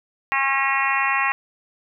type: harmonic tone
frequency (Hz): 271.8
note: C#4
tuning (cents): -34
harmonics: 3 / 4 / 5 / 6 / 7 / 8 / 9 / 10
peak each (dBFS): -27 / -23 / -32 / -32 / -23 / -29 / -28 / -28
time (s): 0.32-1.32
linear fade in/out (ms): 0
effects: none